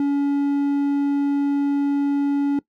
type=tone; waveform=triangle; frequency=283 Hz; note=C#4; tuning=36 cents sharp; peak=-15 dBFS; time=0-2.59 s; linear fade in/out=2 ms; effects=noise-tail reverb RT60 0.1 s tail -20 dB re dry